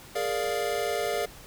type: chord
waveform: square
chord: Bb dominant seventh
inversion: third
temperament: equal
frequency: 415.3 / 466.2 / 587.3 / 698.5 Hz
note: Ab4 / Bb4 / D5 / F5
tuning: 0 / 0 / 0 / 0 cents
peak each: -33 dBFS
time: 0.15-1.26 s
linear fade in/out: 10 ms
effects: pink hiss -48 dBFS RMS until 1.46 s